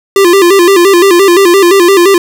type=tone with vibrato; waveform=square; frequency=370 Hz; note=F#4; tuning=in tune; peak=-3 dBFS; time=0.16-2.18 s; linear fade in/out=2 ms; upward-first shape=square; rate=5.8 Hz; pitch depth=110 cents each way; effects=none